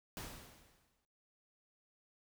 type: noise with exponential decay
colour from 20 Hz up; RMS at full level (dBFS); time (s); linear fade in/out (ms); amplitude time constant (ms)
pink; -44; 0.17-1.05; 0; 190
effects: noise-tail reverb RT60 0.6 s tail -20 dB re dry